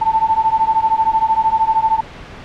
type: beating tone pair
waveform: sine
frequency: 880 / 893 Hz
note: A5 / A5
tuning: 0 / +25 cents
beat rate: 13 Hz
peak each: -15 dBFS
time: 0.01-2.01 s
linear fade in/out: 10 ms
effects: pink hiss -34 dBFS RMS until 2.44 s + low-pass 3000 Hz 12 dB/octave